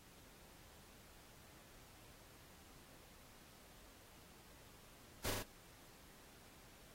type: noise with echo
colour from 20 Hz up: pink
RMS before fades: -41 dBFS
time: 5.24-5.31 s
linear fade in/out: 10 ms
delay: 40 ms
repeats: 3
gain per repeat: -2 dB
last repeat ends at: 5.43 s
effects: pink hiss -63 dBFS RMS until 6.94 s + AAC 48 kbps